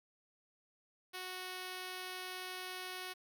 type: tone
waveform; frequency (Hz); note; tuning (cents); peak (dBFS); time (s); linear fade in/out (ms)
5% pulse; 368.6; F#4; -7; -31; 1.13-3.14; 20
effects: 12-bit